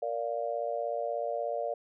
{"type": "chord", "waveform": "sine", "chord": "Bb major", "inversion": "none", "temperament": "just", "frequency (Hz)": [466.2, 582.7, 699.2], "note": ["Bb4", "D5", "F5"], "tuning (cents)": [0, -14, 2], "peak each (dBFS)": [-36, -33, -35], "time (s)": [0.02, 1.74], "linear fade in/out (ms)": 5, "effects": []}